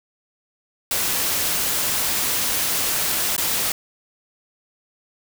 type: noise with dropouts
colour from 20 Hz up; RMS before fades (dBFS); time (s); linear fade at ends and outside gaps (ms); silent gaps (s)
white; -22; 0.91-3.72; 2; 3.365-3.379
effects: none